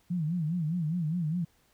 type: tone with vibrato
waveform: sine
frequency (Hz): 164.81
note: E3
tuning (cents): 0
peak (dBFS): -27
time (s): 0.1-1.45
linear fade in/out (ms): 10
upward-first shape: sine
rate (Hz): 4.9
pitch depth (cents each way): 160
effects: pink hiss -67 dBFS RMS until 1.73 s